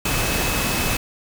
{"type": "tone in noise", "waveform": "sine", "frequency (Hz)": 2582, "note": "E7", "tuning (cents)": -37, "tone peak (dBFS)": -29, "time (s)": [0.05, 0.97], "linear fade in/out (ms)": 5, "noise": "pink", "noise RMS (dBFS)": -22, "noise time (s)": [0.05, 0.97], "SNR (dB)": -10, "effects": []}